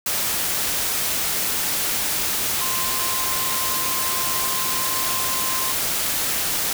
sine tone in noise, 1046.5 Hz, C6, in tune, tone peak -29 dBFS, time 2.61-5.72 s, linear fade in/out 2 ms, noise white, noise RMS -23 dBFS, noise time 0.06-6.73 s, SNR -9 dB, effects none

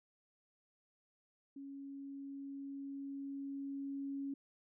sine tone with level ramp, 276.8 Hz, C#4, 2 cents flat, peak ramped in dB -46 to -38 dBFS, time 1.56-4.34 s, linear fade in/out 5 ms, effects none

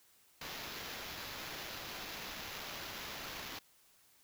violet noise with sample-and-hold, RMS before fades -45 dBFS, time 0.41-3.59 s, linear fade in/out 5 ms, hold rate 8820 Hz, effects white hiss -67 dBFS RMS until 4.23 s

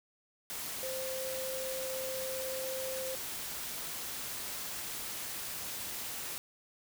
sine tone in noise, 523.3 Hz, C5, in tune, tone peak -37 dBFS, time 0.83-3.15 s, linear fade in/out 0 ms, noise white, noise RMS -40 dBFS, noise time 0.5-6.38 s, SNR 0 dB, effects none

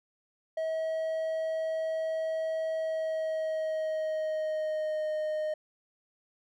triangle tone with pitch glide, 641 to 616.7 Hz, E5 to D#5, -49 to -16 cents, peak -27 dBFS, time 0.57-5.54 s, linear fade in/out 5 ms, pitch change -67 cents, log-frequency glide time 2.76-5.11 s, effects none

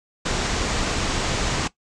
pink low-pass noise, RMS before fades -24 dBFS, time 0.25-1.68 s, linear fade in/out 10 ms, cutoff 7900 Hz, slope 48 dB/octave, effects noise-tail reverb RT60 0.1 s tail -17 dB re dry

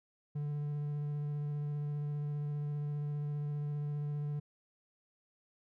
triangle tone with vibrato, 146.83 Hz, D3, in tune, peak -32 dBFS, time 0.35-4.4 s, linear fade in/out 10 ms, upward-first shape square, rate 15 Hz, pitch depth 9 cents each way, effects none

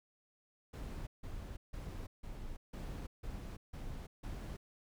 brown noise bursts, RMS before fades -44 dBFS, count 8, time 0.73-4.57 s, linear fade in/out 10 ms, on 340 ms, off 160 ms, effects none

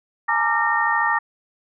sine tone cluster, 846 / 919 / 1180 / 1370 / 1839 Hz, G#5 / A#5 / D6 / F6 / A#6, +32 / -25 / +8 / -34 / -24 cents, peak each -26 / -23 / -23 / -29 / -21 dBFS, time 0.28-1.19 s, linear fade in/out 10 ms, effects none

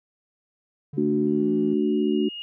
triangle tone with pitch glide, 144.2 to 165.64 Hz, D3 to E3, -31 to +9 cents, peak -31 dBFS, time 0.93-1.74 s, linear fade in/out 5 ms, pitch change +240 cents, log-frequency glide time 1.28-1.49 s
sine chord, D major, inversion second, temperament equal, 220 / 293.7 / 370 Hz, A3 / D4 / F#4, 0 / 0 / 0 cents, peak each -24 dBFS, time 0.97-2.29 s, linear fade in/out 10 ms
sine tone with exponential growth, 2856 Hz, F7, 38 cents sharp, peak -31 dBFS, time 1.27-2.42 s, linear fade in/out 0 ms, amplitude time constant 250 ms
effects none

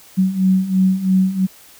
sine beating tone pair, 186.3 / 189.3 Hz, F#3 / F#3, +12 / +40 cents, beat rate 3 Hz, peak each -18 / -14 dBFS, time 0.17-1.47 s, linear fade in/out 20 ms, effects white hiss -45 dBFS RMS until 1.79 s

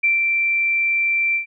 sine tone with ADSR envelope, 2349 Hz, D7, in tune, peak -13 dBFS, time 0.03-1.46 s, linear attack 12 ms, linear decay 150 ms, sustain -3 dB, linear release 110 ms, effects none

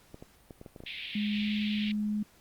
clicks, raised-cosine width 2 ms, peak -31 dBFS, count 8, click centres 0.144 / 0.225 / 0.508 / 0.614 / 0.662 / 0.762 / 0.804 / 0.837 s
white band-pass noise, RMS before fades -39 dBFS, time 0.86-1.92 s, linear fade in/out 5 ms, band 2100 to 3700 Hz, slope 48 dB/octave
sine tone with pitch glide, 208.4 to 210.2 Hz, G#3 to G#3, +6 to +21 cents, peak -28 dBFS, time 1.15-2.23 s, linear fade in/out 5 ms, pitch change +15 cents, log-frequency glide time 1.38-1.48 s
effects pink hiss -61 dBFS RMS until 2.4 s + Opus 48 kbps

